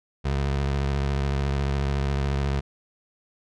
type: tone with vibrato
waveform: 25% pulse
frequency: 69.4 Hz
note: C#2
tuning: 3 cents sharp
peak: -19 dBFS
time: 0.24-2.61 s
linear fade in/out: 20 ms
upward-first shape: sine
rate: 14 Hz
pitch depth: 50 cents each way
effects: low-pass 5000 Hz 12 dB/octave